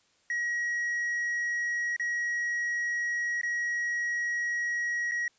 triangle tone with dropouts, 1904 Hz, A#6, 36 cents sharp, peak -26 dBFS, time 0.3-5.28 s, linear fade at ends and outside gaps 2 ms, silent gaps 1.964-1.997 / 3.414-3.432 / 5.113-5.118 s, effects white hiss -67 dBFS RMS until 5.38 s + resampled to 16000 Hz

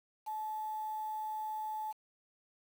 sine tone with quantisation, 863 Hz, A5, 34 cents flat, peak -36 dBFS, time 0.26-1.93 s, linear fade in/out 20 ms, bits 9, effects none

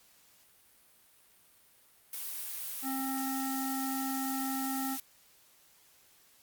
blue noise, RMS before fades -39 dBFS, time 2.13-5 s, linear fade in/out 2 ms
harmonic tone, 266.7 Hz, C4, 33 cents sharp, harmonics 1 / 3 / 5 / 7, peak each -34 / -39 / -44 / -48 dBFS, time 2.82-4.98 s, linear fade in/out 50 ms
effects white hiss -63 dBFS RMS until 6.42 s + Opus 48 kbps

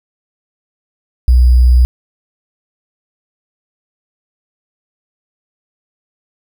sine tone with sample-and-hold, 61.74 Hz, B1, in tune, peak -4 dBFS, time 1.28-1.85 s, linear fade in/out 0 ms, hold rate 4900 Hz, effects none

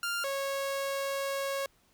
sawtooth tone pair in turn, 1396.9 / 550.1 Hz, F6 / C#5, 0 / -13 cents, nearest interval octave + major third, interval 1613 cents, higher first, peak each -27 dBFS, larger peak neither, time 0.03-0.24 / 0.24-1.66 s, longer second, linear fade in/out 2 ms, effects pink hiss -67 dBFS RMS until 1.93 s

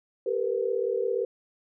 sine tone cluster, 393.1 / 458.7 / 496.2 Hz, G4 / A#4 / B4, +5 / -28 / +8 cents, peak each -29 dBFS, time 0.26-1.25 s, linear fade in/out 5 ms, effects none

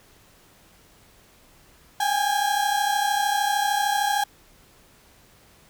35% pulse tone pair together, 797.4 / 830.6 Hz, G5 / G#5, +29 / 0 cents, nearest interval minor second, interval 71 cents, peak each -22 dBFS, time 2-4.24 s, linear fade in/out 5 ms, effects pink hiss -55 dBFS RMS until 5.69 s

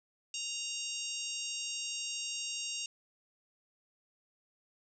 harmonic tone, 932.3 Hz, A#5, in tune, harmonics 3 / 4 / 5 / 6 / 7 / 8 / 9, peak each -40 / -46 / -47 / -43 / -44 / -45 / -51 dBFS, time 0.34-2.86 s, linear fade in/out 2 ms, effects none

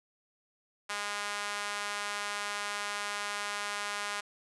sawtooth tone with high-pass filter, 205.1 Hz, G#3, 21 cents flat, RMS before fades -36 dBFS, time 0.89-4.21 s, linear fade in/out 10 ms, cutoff 1200 Hz, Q 1.1, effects resampled to 24000 Hz + 10-bit

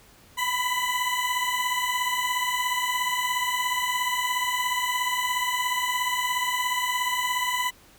20% pulse beating tone pair, 987.8 / 1004.8 Hz, B5 / B5, 0 / +30 cents, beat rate 17 Hz, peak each -22 / -22 dBFS, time 0.37-7.71 s, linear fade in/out 20 ms, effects pink hiss -54 dBFS RMS until 7.98 s

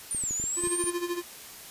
sine linear two-way sweep, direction down then up, 9400 to 6750 to 9400 Hz, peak -28 dBFS, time 0.11-0.9 s, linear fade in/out 0 ms, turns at 0.32 s
clicks, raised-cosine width 3 ms, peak -28 dBFS, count 8, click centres 0.148 / 0.238 / 0.309 / 0.399 / 0.44 / 0.638 / 0.672 / 0.84 s
square tone with tremolo, 349.2 Hz, F4, in tune, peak -27 dBFS, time 0.56-1.23 s, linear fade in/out 50 ms, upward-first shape sine, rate 13 Hz, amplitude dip 75%
effects white hiss -45 dBFS RMS until 1.7 s + resampled to 32000 Hz

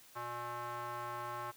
square tone with band-pass filter, 119.9 Hz, A#2, 49 cents sharp, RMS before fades -42 dBFS, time 0.15-1.52 s, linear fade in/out 20 ms, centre 1100 Hz, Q 2.9, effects white hiss -60 dBFS RMS until 1.56 s + high-pass 60 Hz 12 dB/octave

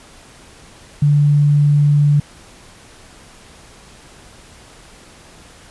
sine tone, 145.9 Hz, D3, 11 cents flat, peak -9 dBFS, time 1.02-2.2 s, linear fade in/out 5 ms, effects pink hiss -43 dBFS RMS until 5.7 s + resampled to 24000 Hz

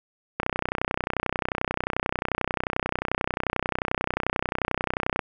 click train, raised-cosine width 0.5 ms, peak -9 dBFS, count 151, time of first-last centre 0.4-5.192 s, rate 31.3 Hz, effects none

